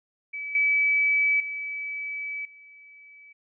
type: tone with level steps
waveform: sine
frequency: 2294 Hz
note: D7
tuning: 41 cents flat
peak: -31 / -19 / -30 / -47 dBFS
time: 0.33-3.33 s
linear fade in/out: 10 ms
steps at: 0.55 / 1.4 / 2.45 s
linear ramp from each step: 2 ms
effects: none

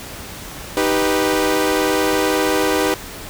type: chord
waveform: sawtooth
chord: Eb augmented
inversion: none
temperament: equal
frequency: 311.1 / 392 / 493.9 Hz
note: Eb4 / G4 / B4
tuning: 0 / 0 / 0 cents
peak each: -16 dBFS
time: 0.77-2.94 s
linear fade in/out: 0 ms
effects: pink hiss -33 dBFS RMS until 3.29 s

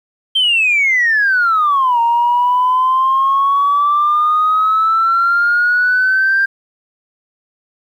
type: exponential two-way sweep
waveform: sine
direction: down then up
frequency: 3172 to 928 to 1593 Hz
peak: -9 dBFS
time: 0.35-6.46 s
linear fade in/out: 10 ms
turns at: 2 s
effects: tanh soft clip ceiling -6 dBFS + 8-bit

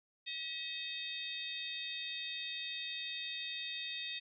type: harmonic tone with a mistuned harmonic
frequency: 642 Hz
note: E5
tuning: 46 cents flat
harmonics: 3 / 4 / 5 / 6 / 7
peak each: -49 / -44 / -52 / -42 / -51 dBFS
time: 0.26-4.2 s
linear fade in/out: 20 ms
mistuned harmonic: 6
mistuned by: -83 cents
effects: none

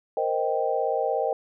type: chord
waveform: sine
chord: C minor seventh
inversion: third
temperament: equal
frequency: 466.2 / 523.3 / 622.3 / 784 Hz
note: Bb4 / C5 / Eb5 / G5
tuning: 0 / 0 / 0 / 0 cents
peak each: -28 dBFS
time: 0.17-1.33 s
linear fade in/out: 2 ms
effects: none

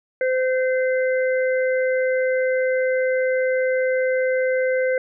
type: harmonic tone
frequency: 515 Hz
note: C5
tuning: 28 cents flat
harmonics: 1 / 3 / 4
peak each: -18 / -28 / -30 dBFS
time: 0.21-4.98 s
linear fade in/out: 2 ms
effects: none

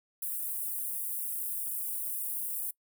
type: high-pass noise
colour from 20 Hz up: white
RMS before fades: -35 dBFS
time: 0.22-2.71 s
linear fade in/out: 5 ms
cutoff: 9100 Hz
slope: 48 dB/octave
effects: noise-tail reverb RT60 0.1 s tail -23 dB re dry

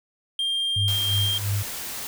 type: tone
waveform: triangle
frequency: 3197 Hz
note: G7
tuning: 33 cents sharp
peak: -21 dBFS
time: 0.39-1.38 s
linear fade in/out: 2 ms
type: tone with tremolo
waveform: sine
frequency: 101.2 Hz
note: G#2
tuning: 44 cents flat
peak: -21 dBFS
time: 0.76-1.63 s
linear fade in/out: 5 ms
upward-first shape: sine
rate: 2.9 Hz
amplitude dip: 75%
type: noise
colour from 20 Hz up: white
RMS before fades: -33 dBFS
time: 0.88-2.07 s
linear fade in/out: 0 ms
effects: none

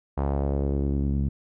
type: tone with low-pass filter sweep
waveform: sawtooth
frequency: 69.8 Hz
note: C#2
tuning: 13 cents sharp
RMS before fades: -25 dBFS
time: 0.17-1.29 s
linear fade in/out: 10 ms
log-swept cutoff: 930 to 190 Hz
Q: 1.8
effects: none

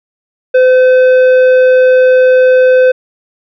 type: tone with tanh clipping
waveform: sine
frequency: 511 Hz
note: C5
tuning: 41 cents flat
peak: -5 dBFS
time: 0.54-2.92 s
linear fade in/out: 10 ms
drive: 9 dB
effects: none

